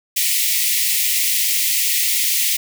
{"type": "high-pass noise", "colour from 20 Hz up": "white", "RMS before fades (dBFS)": -18, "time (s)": [0.16, 2.57], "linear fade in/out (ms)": 10, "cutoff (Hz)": 1900, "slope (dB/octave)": 96, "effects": []}